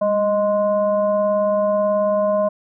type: tone with frequency modulation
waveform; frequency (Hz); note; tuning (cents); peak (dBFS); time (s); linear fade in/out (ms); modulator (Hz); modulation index
sine; 622.3; D#5; 0; -15; 0.01-2.49; 10; 421; 0.59
effects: none